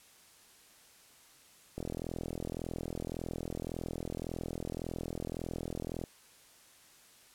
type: click train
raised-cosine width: 2 ms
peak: -24 dBFS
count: 179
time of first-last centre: 1.78-6.038 s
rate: 41.8 Hz
effects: white hiss -60 dBFS RMS until 7.34 s + low-pass 12000 Hz 12 dB/octave